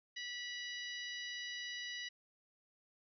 harmonic tone, 977 Hz, B5, 19 cents flat, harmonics 2 / 3 / 4 / 5 / 6, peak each -45 / -47 / -49 / -52 / -55 dBFS, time 0.16-2.09 s, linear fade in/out 10 ms, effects none

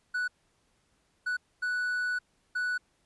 triangle tone bursts at uneven times, 1480 Hz, F#6, in tune, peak -26 dBFS, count 4, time 0.14-0.28 / 1.26-1.37 / 1.62-2.19 / 2.55-2.78 s, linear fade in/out 10 ms, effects pink hiss -71 dBFS RMS until 3.05 s + resampled to 24000 Hz

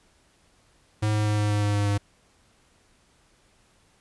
square tone with pitch steps, 106.8 / 106.06 / 105.33 / 104.6 / 103.88 / 103.16 / 102.45 / 101.74 Hz, G#2 / G#2 / G#2 / G#2 / G#2 / G#2 / G#2 / G#2, +49 / +37 / +25 / +13 / +1 / -11 / -23 / -35 cents, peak -22 dBFS, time 1.02-1.98 s, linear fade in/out 10 ms, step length 120 ms, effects pink hiss -62 dBFS RMS until 4 s + resampled to 24000 Hz

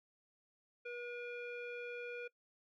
square tone with low-pass filter, 482.2 Hz, B4, 41 cents flat, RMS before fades -45 dBFS, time 0.85-2.28 s, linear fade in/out 10 ms, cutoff 2200 Hz, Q 5.6, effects noise-tail reverb RT60 0.1 s tail -22 dB re dry

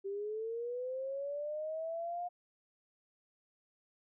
sine linear sweep, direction up, 388.5 to 714 Hz, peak -36 dBFS, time 0.04-2.29 s, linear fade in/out 20 ms, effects none

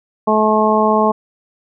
harmonic tone, 215.6 Hz, A3, 35 cents flat, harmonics 1 / 2 / 3 / 4 / 5, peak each -17 / -17 / -17 / -17 / -17 dBFS, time 0.27-1.12 s, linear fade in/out 10 ms, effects none

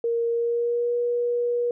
sine tone with pitch glide, 466.2 to 480.7 Hz, A#4 to B4, 0 to -47 cents, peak -21 dBFS, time 0.04-1.71 s, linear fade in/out 2 ms, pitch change +53 cents, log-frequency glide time 0.29-0.96 s, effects none

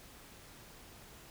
silence, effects pink hiss -55 dBFS RMS until 1.3 s

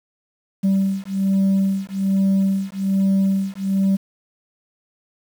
sine beating tone pair, 193.4 / 194.6 Hz, G3 / G3, -23 / -12 cents, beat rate 1.2 Hz, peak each -17 dBFS, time 0.63-3.97 s, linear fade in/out 20 ms, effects tanh soft clip ceiling -13 dBFS + 7-bit

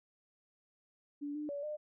sine tone with pitch steps, 289.1 / 299.5 / 571 / 603 Hz, D4 / D4 / D5 / D5, -27 / +34 / -49 / +46 cents, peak -37 dBFS, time 1.21-1.77 s, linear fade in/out 20 ms, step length 140 ms, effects none

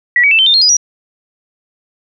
sine tone with pitch steps, 1940 / 2267 / 2650 / 3097 / 3620 / 4231 / 4945 / 5780 Hz, B6 / C#7 / E7 / G7 / A7 / C8 / D#8 / F#8, -31 / +38 / +9 / -22 / +48 / +19 / -12 / -41 cents, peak -6 dBFS, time 0.16-0.768 s, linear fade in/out 2 ms, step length 76 ms, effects none

